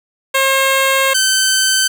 10% pulse tone pair in turn, 537 / 1538.3 Hz, C5 / G6, +45 / -33 cents, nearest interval octave + tritone, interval 1822 cents, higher second, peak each -3 dBFS, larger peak neither, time 0.34-1.14 / 1.14-1.88 s, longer first, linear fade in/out 10 ms, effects none

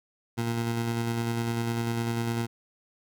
20% pulse tone with tremolo, 116.54 Hz, A#2, in tune, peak -21 dBFS, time 0.37-2.47 s, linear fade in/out 20 ms, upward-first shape square, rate 10 Hz, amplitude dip 25%, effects none

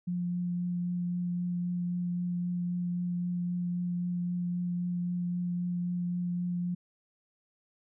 sine tone with vibrato, 176.5 Hz, F3, 19 cents sharp, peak -29 dBFS, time 0.07-6.75 s, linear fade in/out 10 ms, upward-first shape triangle, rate 3.8 Hz, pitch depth 11 cents each way, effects none

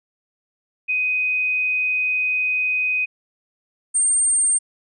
sine tone pair in turn, 2504 / 8694 Hz, D#7 / C#9, +10 / -35 cents, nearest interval octave + minor seventh, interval 2155 cents, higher second, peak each -18 / -15 dBFS, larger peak second, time 0.88-3.06 / 3.94-4.59 s, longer first, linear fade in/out 20 ms, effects none

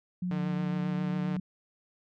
sine tone with pitch glide, 180.2 to 183.46 Hz, F#3 to F#3, -45 to -14 cents, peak -29 dBFS, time 0.22-1.4 s, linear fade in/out 5 ms, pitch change +31 cents, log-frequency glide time 0.6-1.02 s
sawtooth tone with vibrato, 150.2 Hz, D3, 39 cents sharp, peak -30 dBFS, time 0.31-1.37 s, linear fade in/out 2 ms, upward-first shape sine, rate 7.4 Hz, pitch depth 21 cents each way
effects low-pass 3000 Hz 12 dB/octave

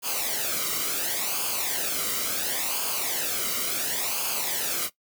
white noise with flanger, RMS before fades -28 dBFS, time 0.02-4.9 s, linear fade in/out 50 ms, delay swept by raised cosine 0.52 to 1.18 ms, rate 0.71 Hz, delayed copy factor -0.7, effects noise-tail reverb RT60 0.1 s tail -17 dB re dry

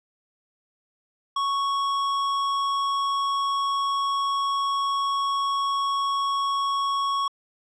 square tone, 1108.7 Hz, C#6, in tune, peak -23 dBFS, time 1.36-7.28 s, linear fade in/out 5 ms, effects low-pass 5000 Hz 12 dB/octave

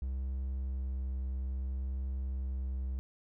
triangle tone with vibrato, 65.41 Hz, C2, in tune, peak -31 dBFS, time 0.02-2.99 s, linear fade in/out 0 ms, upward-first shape triangle, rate 0.61 Hz, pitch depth 11 cents each way, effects none

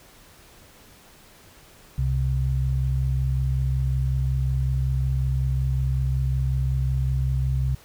sine tone pair together, 65.41 / 130.82 Hz, C2 / C3, 0 / 0 cents, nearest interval octave, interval 1200 cents, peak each -23 dBFS, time 1.98-7.75 s, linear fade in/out 5 ms, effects pink hiss -51 dBFS RMS until 7.84 s

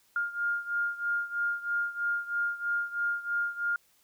sine beating tone pair, 1409 / 1412.1 Hz, F6 / F6, +15 / +19 cents, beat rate 3.1 Hz, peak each -30 / -33 dBFS, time 0.16-3.76 s, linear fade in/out 2 ms, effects white hiss -66 dBFS RMS until 4.03 s

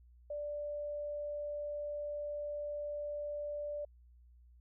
sine tone, 587.3 Hz, D5, in tune, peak -37 dBFS, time 0.3-3.85 s, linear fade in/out 5 ms, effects added 60 Hz sine -58 dBFS peak until 4.6 s

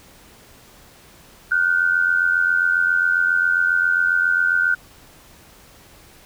sine tone pair together, 1433.6 / 1521 Hz, F6 / F#6, +45 / +47 cents, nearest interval minor second, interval 102 cents, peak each -18 dBFS, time 1.51-4.75 s, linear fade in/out 10 ms, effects pink hiss -48 dBFS RMS until 6.25 s

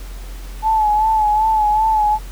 sine tone with vibrato, 861 Hz, A5, 38 cents flat, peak -12 dBFS, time 0.62-2.19 s, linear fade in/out 50 ms, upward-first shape sine, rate 2.6 Hz, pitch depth 46 cents each way, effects added 44 Hz sine -28 dBFS peak until 2.31 s + pink hiss -41 dBFS RMS until 2.31 s

